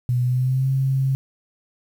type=tone with pitch glide; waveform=sine; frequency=123.6 to 134.01 Hz; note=B2 to C3; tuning=+2 to +42 cents; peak=-17 dBFS; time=0.09-1.15 s; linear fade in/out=0 ms; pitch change=+140 cents; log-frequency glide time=0.22-0.69 s; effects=8-bit